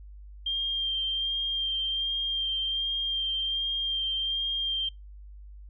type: tone with vibrato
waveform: sine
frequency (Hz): 3185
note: G7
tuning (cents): +27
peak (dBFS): -26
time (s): 0.46-4.89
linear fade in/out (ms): 5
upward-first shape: sine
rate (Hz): 1.3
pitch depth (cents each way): 17
effects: noise-tail reverb RT60 0.2 s tail -25 dB re dry + added 50 Hz sine -43 dBFS peak until 5.69 s